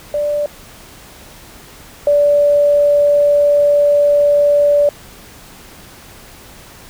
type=tone pair in turn; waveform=sine; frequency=587.3 / 580.6 Hz; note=D5 / D5; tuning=0 / -20 cents; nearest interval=unison; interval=20 cents; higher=first; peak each=-14 / -8 dBFS; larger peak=second; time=0.14-0.46 / 2.07-4.89 s; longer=second; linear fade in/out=2 ms; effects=pink hiss -39 dBFS RMS until 6.89 s

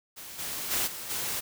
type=noise with level steps; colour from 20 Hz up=white; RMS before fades=-43 / -35 / -28 / -39 / -32 dBFS; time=0.16-1.41 s; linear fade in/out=20 ms; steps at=0.38 / 0.7 / 0.86 / 1.09 s; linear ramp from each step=20 ms; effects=none

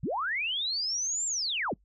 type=linear two-way sweep; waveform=sine; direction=up then down; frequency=91.1 to 7490 to 91.1 Hz; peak=-28 dBFS; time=0.03-1.74 s; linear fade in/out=5 ms; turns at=1.26 s; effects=noise-tail reverb RT60 0.1 s tail -25 dB re dry + added 50 Hz sine -62 dBFS peak until 1.84 s

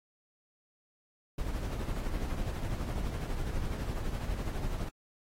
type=noise with tremolo; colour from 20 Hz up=brown; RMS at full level=-32 dBFS; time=1.38-4.89 s; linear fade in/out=5 ms; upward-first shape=triangle; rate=12 Hz; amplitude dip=50%; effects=AAC 48 kbps

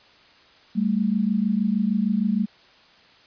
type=tone pair together; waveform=sine; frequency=196.1 / 222.6 Hz; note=G3 / A3; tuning=+1 / +20 cents; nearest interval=major second; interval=219 cents; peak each=-22 dBFS; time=0.75-2.46 s; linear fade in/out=20 ms; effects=white hiss -53 dBFS RMS until 3.26 s + resampled to 11025 Hz

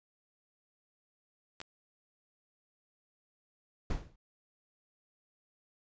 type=clicks; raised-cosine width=0.2 ms; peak=-26 dBFS; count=2; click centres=1.603 / 1.615 s
type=noise with exponential decay; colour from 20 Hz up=brown; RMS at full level=-28 dBFS; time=3.9-4.16 s; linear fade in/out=5 ms; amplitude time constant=56 ms
effects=resampled to 16000 Hz

